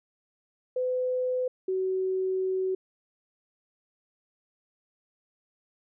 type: tone pair in turn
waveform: sine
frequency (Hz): 506 / 376.1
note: B4 / F#4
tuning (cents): +42 / +28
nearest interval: perfect fourth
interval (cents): 514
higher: first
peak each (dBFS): -25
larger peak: neither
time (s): 0.76-1.48 / 1.68-2.75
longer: second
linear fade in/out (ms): 5
effects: none